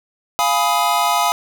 square chord, F half-diminished seventh, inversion none, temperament equal with one note detuned, 698.5 / 830.6 / 987.8 / 1257.5 Hz, F5 / Ab5 / Cb6 / Eb6, 0 / 0 / 0 / +18 cents, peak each -21 dBFS, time 0.39-1.32 s, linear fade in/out 0 ms, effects none

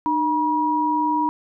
sine tone pair together, 303.2 / 961 Hz, D#4 / B5, -45 / -48 cents, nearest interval octave + minor sixth, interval 1997 cents, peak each -23 / -19 dBFS, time 0.06-1.29 s, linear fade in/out 0 ms, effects none

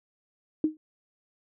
sine tone with exponential decay, 310.6 Hz, D#4, 3 cents flat, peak -17 dBFS, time 0.64-0.77 s, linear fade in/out 2 ms, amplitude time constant 28 ms, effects none

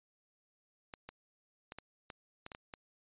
clicks, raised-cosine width 0.3 ms, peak -29 dBFS, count 9, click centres 0.938 / 1.09 / 1.721 / 1.786 / 2.102 / 2.464 / 2.518 / 2.549 / 2.738 s, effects resampled to 8000 Hz

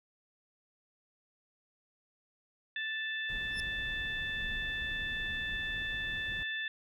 harmonic tone, 880 Hz, A5, in tune, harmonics 2 / 3 / 4, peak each -35 / -44 / -41 dBFS, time 2.76-6.68 s, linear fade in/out 2 ms
brown noise, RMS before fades -45 dBFS, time 3.29-6.43 s, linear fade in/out 0 ms
35% pulse tone with exponential growth, 5300 Hz, E8, 9 cents sharp, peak -34 dBFS, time 3.49-3.6 s, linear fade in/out 0 ms, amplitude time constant 22 ms
effects none

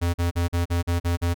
square tone bursts, 86.3 Hz, F2, 20 cents flat, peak -21 dBFS, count 8, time 0.01-1.344 s, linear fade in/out 20 ms, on 130 ms, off 42 ms, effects none

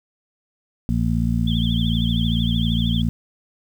harmonic tone, 57.4 Hz, A#1, 26 cents flat, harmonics 1 / 2 / 3 / 4, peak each -23 / -23 / -23 / -23 dBFS, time 0.89-3.09 s, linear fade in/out 0 ms
sine tone with vibrato, 3322 Hz, G#7, in tune, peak -27 dBFS, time 1.47-3.02 s, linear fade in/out 5 ms, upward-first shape triangle, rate 13 Hz, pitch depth 130 cents each way
effects 8-bit

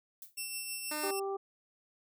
violet noise with exponential decay, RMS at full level -43 dBFS, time 0.22-0.37 s, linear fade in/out 2 ms, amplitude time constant 32 ms
10% pulse tone with tremolo, 2700 Hz, E7, 41 cents sharp, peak -27 dBFS, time 0.37-1.2 s, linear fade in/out 10 ms, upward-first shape triangle, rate 6.3 Hz, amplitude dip 40%
10% pulse tone, 303.2 Hz, D#4, 45 cents flat, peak -28 dBFS, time 0.91-1.11 s, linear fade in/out 5 ms
harmonic tone, 392 Hz, G4, in tune, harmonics 1 / 2 / 3, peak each -34 / -40 / -44 dBFS, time 1.03-1.37 s, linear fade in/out 10 ms
effects none

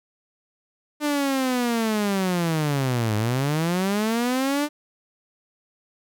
sawtooth linear two-way sweep, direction down then up, 300 to 103.6 to 300 Hz, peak -17 dBFS, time 1-4.69 s, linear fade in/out 50 ms, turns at 3.16 s, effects none

